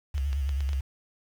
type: tone with vibrato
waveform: sine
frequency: 69.3 Hz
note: C#2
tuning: in tune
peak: -25 dBFS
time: 0.14-0.81 s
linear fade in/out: 10 ms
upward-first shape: sine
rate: 9.2 Hz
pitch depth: 87 cents each way
type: clicks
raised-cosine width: 0.2 ms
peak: -24 dBFS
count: 6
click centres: 0.18 / 0.33 / 0.492 / 0.606 / 0.691 / 0.732 s
effects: 8-bit